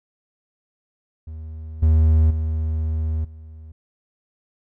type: tone with level steps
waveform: triangle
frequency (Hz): 78.9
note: D#2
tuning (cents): +25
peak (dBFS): -29 / -10 / -18 / -35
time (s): 1.27-3.72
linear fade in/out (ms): 5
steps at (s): 1.82 / 2.3 / 3.24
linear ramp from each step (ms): 10
effects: none